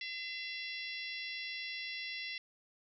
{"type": "harmonic tone", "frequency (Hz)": 679, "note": "F5", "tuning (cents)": -49, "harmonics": [3, 4, 5, 6, 7, 8], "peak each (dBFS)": [-43, -45, -47, -49, -50, -51], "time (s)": [0.01, 2.38], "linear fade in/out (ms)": 2, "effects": []}